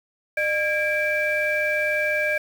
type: tone cluster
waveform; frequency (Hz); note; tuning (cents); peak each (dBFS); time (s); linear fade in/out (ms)
sine; 606 / 1628 / 2334; D#5 / G#6 / D7; -46 / -35 / -11; -24; 0.37-2.38; 5
effects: tanh soft clip ceiling -12 dBFS + 7-bit